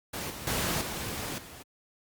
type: noise with level steps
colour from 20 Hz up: pink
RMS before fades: -35 / -40 / -29 / -35 / -46 dBFS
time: 0.13-1.63 s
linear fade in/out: 10 ms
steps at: 0.3 / 0.47 / 0.81 / 1.38 s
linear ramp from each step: 2 ms
effects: high-pass 60 Hz 12 dB/octave + Opus 48 kbps